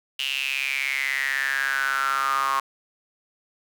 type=tone with high-pass filter sweep; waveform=sawtooth; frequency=136.1 Hz; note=C#3; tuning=31 cents flat; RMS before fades=-25 dBFS; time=0.19-2.6 s; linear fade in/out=5 ms; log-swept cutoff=2900 to 1100 Hz; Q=9.5; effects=none